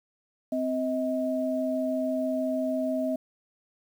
sine tone pair together, 259.1 / 634.7 Hz, C4 / D#5, -17 / +34 cents, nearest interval octave + major third, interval 1551 cents, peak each -28 dBFS, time 0.52-3.16 s, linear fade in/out 5 ms, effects 9-bit

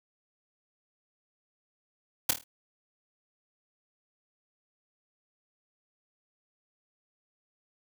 white noise with echo, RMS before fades -22 dBFS, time 2.29-2.31 s, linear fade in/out 5 ms, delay 26 ms, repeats 5, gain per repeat -7 dB, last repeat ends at 2.44 s, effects none

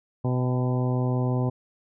harmonic tone with a mistuned harmonic, 125.8 Hz, B2, 32 cents sharp, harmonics 1 / 2 / 3 / 4 / 5 / 6 / 7 / 8, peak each -23 / -29 / -33 / -35 / -37 / -39 / -40 / -41 dBFS, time 0.24-1.5 s, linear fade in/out 10 ms, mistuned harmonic 6, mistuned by +41 cents, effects none

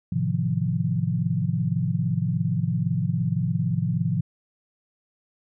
sine chord, F dominant seventh, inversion first, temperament just, 109.13 / 130.96 / 157.15 / 174.61 Hz, A2 / C3 / Eb3 / F3, -14 / +2 / +18 / 0 cents, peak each -28 / -27 / -27 / -26 dBFS, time 0.12-4.21 s, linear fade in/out 5 ms, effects none

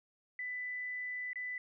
sine tone with dropouts, 1993 Hz, B6, 15 cents sharp, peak -37 dBFS, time 0.39-1.58 s, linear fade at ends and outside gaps 2 ms, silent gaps 1.332-1.357 s, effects none

